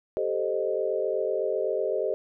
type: chord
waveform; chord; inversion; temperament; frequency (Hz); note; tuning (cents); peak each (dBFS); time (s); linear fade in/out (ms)
sine; A half-diminished seventh; third; equal with one note detuned; 392 / 440 / 523.3 / 616.9; G4 / A4 / C5 / Eb5; 0 / 0 / 0 / -15; -30; 0.17-2.14; 0
effects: none